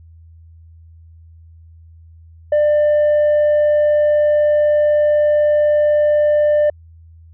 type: tone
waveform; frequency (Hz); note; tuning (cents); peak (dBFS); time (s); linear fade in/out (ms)
sine; 596; D5; +25; -8; 2.52-6.7; 5
effects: tanh soft clip ceiling -10 dBFS + added 82 Hz sine -40 dBFS peak until 7.33 s